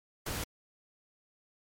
pink noise, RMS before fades -36 dBFS, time 0.26-0.44 s, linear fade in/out 5 ms, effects MP3 64 kbps

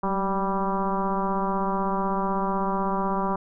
sine tone with frequency modulation, 583 Hz, D5, 13 cents flat, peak -22 dBFS, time 0.03-3.36 s, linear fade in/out 5 ms, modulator 197 Hz, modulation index 3, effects none

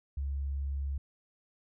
sine tone, 69.4 Hz, C#2, 3 cents sharp, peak -31 dBFS, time 0.17-0.98 s, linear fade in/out 5 ms, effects none

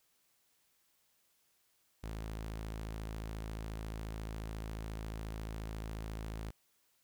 sawtooth tone, 54.2 Hz, A1, 25 cents flat, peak -36 dBFS, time 2.03-6.51 s, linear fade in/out 10 ms, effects white hiss -74 dBFS RMS until 7.03 s

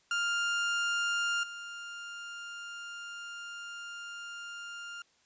30% pulse tone with level steps, 1401 Hz, F6, 5 cents sharp, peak -26 / -38 dBFS, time 0.11-5.02 s, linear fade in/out 2 ms, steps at 1.43 s, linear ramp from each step 5 ms, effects white hiss -68 dBFS RMS until 5.25 s + resampled to 16000 Hz

